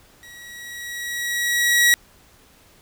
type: tone with level ramp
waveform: sawtooth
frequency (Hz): 1917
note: A#6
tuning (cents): +48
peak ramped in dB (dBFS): -38 to -8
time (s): 0.23-1.94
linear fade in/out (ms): 0
effects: pink hiss -53 dBFS RMS until 2.81 s